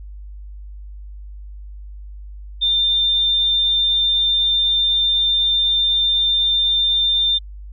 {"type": "tone", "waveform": "sine", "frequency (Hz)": 3596, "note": "A7", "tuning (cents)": 37, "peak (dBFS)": -14, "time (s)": [2.61, 7.39], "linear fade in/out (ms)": 20, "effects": ["added 50 Hz sine -32 dBFS peak until 7.72 s"]}